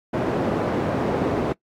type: band-pass noise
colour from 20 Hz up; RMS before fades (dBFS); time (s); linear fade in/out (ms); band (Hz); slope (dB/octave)
white; -23; 0.13-1.53; 10; 110 to 510; 12
effects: noise-tail reverb RT60 0.1 s tail -20 dB re dry + AAC 64 kbps